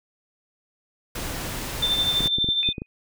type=noise; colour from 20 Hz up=pink; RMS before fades=-31 dBFS; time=1.15-2.28 s; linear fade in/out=5 ms
type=tone with tremolo; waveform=sine; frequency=3564 Hz; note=A7; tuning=22 cents sharp; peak=-18 dBFS; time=1.82-2.73 s; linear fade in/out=10 ms; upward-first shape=sine; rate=12 Hz; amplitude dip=50%
type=clicks; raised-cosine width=3 ms; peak=-17 dBFS; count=8; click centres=2.206 / 2.259 / 2.385 / 2.444 / 2.488 / 2.689 / 2.782 / 2.819 s
type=tone with exponential decay; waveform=sine; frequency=2489 Hz; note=D#7; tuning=in tune; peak=-25 dBFS; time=2.63-2.86 s; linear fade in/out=0 ms; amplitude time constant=50 ms
effects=none